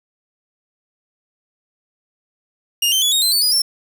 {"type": "tone with pitch steps", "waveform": "sawtooth", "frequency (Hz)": [2833, 3107, 3408, 3738, 4100, 4497, 4933, 5410], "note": ["F7", "G7", "G#7", "A#7", "C8", "C#8", "D#8", "E8"], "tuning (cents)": [24, -16, 44, 4, -36, 24, -16, 44], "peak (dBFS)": -11, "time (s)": [2.82, 3.62], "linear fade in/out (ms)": 5, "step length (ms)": 100, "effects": ["8-bit"]}